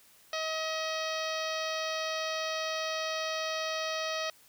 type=harmonic tone with a mistuned harmonic; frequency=635 Hz; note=D#5; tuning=35 cents sharp; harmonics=1 / 2 / 3 / 4 / 5 / 6 / 7 / 8 / 9; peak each=-35 / -38 / -40 / -41 / -42 / -43 / -43 / -44 / -45 dBFS; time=0.33-4.3 s; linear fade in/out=2 ms; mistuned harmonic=9; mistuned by=+22 cents; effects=white hiss -60 dBFS RMS until 4.48 s